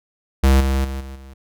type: tone with level steps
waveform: square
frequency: 67 Hz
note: C2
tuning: 42 cents sharp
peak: -11 / -17 / -25 / -32 / -38 dBFS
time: 0.43-1.34 s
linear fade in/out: 10 ms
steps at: 0.6 / 0.84 / 1 / 1.15 s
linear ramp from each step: 10 ms
effects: none